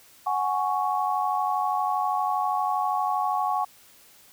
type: chord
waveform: sine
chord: F# suspended second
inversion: none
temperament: just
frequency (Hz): 740 / 832.5 / 1110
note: F#5 / G#5 / C#6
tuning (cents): 0 / +4 / +2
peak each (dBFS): -27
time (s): 0.26-3.65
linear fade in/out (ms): 10
effects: white hiss -54 dBFS RMS until 4.32 s